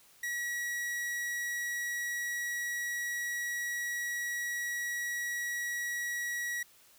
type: tone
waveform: 45% pulse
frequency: 1920 Hz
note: B6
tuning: 49 cents flat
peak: -33 dBFS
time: 0.23-6.63 s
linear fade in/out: 5 ms
effects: white hiss -61 dBFS RMS until 6.98 s